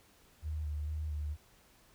sine tone with vibrato, 75.9 Hz, D#2, 42 cents flat, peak -34 dBFS, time 0.42-1.37 s, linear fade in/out 50 ms, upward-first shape square, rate 2.2 Hz, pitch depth 25 cents each way, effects pink hiss -64 dBFS RMS until 1.94 s

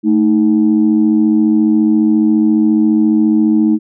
sine tone pair together, 220 / 314.5 Hz, A3 / D#4, 0 / +19 cents, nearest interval tritone, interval 619 cents, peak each -10 dBFS, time 0.03-3.79 s, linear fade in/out 50 ms, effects tanh soft clip ceiling -2 dBFS

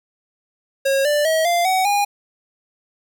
square tone with pitch steps, 544 / 589.8 / 639.5 / 693.4 / 751.8 / 815.1 Hz, C#5 / D5 / D#5 / F5 / F#5 / G#5, -33 / +7 / +47 / -13 / +27 / -33 cents, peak -16 dBFS, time 0.85-2.05 s, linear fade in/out 10 ms, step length 200 ms, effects 8-bit

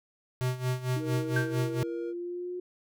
square tone with tremolo, 127 Hz, B2, 49 cents sharp, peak -26 dBFS, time 0.41-1.83 s, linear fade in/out 0 ms, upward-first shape sine, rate 4.4 Hz, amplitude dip 80%
sine linear sweep, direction up, 311.1 to 360.9 Hz, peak -33 dBFS, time 0.96-2.6 s, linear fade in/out 5 ms
triangle tone, 471.5 Hz, A#4, 20 cents sharp, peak -34 dBFS, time 0.99-2.14 s, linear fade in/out 50 ms
sine tone with exponential decay, 1568 Hz, G6, in tune, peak -25 dBFS, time 1.36-1.62 s, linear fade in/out 5 ms, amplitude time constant 55 ms
effects none

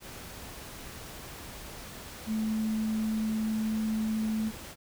sine tone in noise, 218.5 Hz, A3, 12 cents flat, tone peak -27 dBFS, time 2.26-4.52 s, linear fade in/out 50 ms, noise pink, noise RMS -44 dBFS, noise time 0-4.76 s, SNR +14 dB, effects none

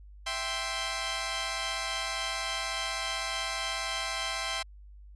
10% pulse chord, C major, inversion first, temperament equal, 659.3 / 784 / 1046.5 Hz, E5 / G5 / C6, 0 / 0 / 0 cents, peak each -28 / -28 / -26 dBFS, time 0.26-4.63 s, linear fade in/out 10 ms, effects added 50 Hz sine -47 dBFS peak until 5.15 s + resampled to 24000 Hz

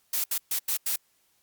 blue noise bursts at uneven times, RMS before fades -27 dBFS, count 5, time 0.13-0.24 / 0.31-0.38 / 0.51-0.59 / 0.68-0.77 / 0.86-0.96 s, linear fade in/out 5 ms, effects white hiss -68 dBFS RMS until 1.42 s + Opus 48 kbps

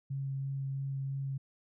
sine tone with vibrato, 136.4 Hz, C#3, 28 cents flat, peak -33 dBFS, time 0.1-1.38 s, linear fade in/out 10 ms, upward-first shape sine, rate 3 Hz, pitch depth 9 cents each way, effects none

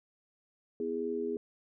sine chord, E major, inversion second, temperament just, 247.2 / 329.6 / 412 Hz, B3 / E4 / G#4, +2 / 0 / -14 cents, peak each -38 / -39 / -33 dBFS, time 0.8-1.37 s, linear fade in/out 2 ms, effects none

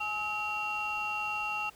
sine tone cluster, 841 / 1283 / 2749 Hz, G#5 / E6 / F7, +22 / -47 / -28 cents, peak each -35 / -36 / -32 dBFS, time 0-1.7 s, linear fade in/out 10 ms, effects tanh soft clip ceiling -26 dBFS + pink hiss -57 dBFS RMS until 1.75 s

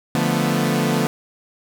sawtooth chord, B half-diminished seventh, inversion first, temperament equal, 146.83 / 174.61 / 220 / 246.9 Hz, D3 / F3 / A3 / B3, 0 / 0 / 0 / 0 cents, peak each -19 dBFS, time 0.15-1.07 s, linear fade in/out 0 ms, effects none

